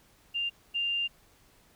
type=tone pair in turn; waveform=sine; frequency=2794 / 2794 Hz; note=F7 / F7; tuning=0 / 0 cents; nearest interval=unison; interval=0 cents; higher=neither; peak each=-28 / -27 dBFS; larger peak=second; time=0.34-0.5 / 0.74-1.08 s; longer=second; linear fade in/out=20 ms; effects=pink hiss -62 dBFS RMS until 1.75 s